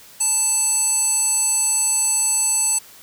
square tone with band-pass filter, 883 Hz, A5, 6 cents sharp, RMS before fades -19 dBFS, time 0.2-2.79 s, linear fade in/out 10 ms, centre 8300 Hz, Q 9, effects white hiss -45 dBFS RMS until 3.02 s

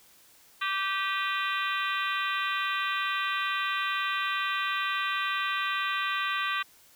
harmonic tone with a mistuned harmonic, 388.9 Hz, G4, 14 cents flat, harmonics 3 / 4 / 5 / 6 / 7 / 8 / 9 / 10, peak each -31 / -33 / -35 / -37 / -38 / -39 / -40 / -41 dBFS, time 0.61-6.63 s, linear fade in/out 10 ms, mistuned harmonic 6, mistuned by +82 cents, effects white hiss -58 dBFS RMS until 6.95 s

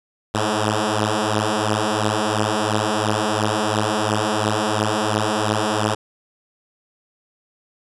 5% pulse beating tone pair, 105.6 / 108.5 Hz, G#2 / A2, +29 / -24 cents, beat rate 2.9 Hz, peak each -10 dBFS, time 0.34-5.95 s, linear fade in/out 10 ms, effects resampled to 24000 Hz

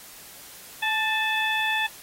harmonic tone with a mistuned harmonic, 867 Hz, A5, 26 cents flat, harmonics 1 / 2 / 3 / 4, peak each -28 / -26 / -28 / -30 dBFS, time 0.82-1.87 s, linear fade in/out 10 ms, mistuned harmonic 2, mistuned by +36 cents, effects white hiss -45 dBFS RMS until 2.02 s + AAC 48 kbps

